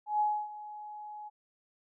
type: tone with ADSR envelope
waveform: sine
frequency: 842 Hz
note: G#5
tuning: 24 cents sharp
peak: -24 dBFS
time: 0.06-1.3 s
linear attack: 140 ms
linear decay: 280 ms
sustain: -17 dB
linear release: 26 ms
effects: none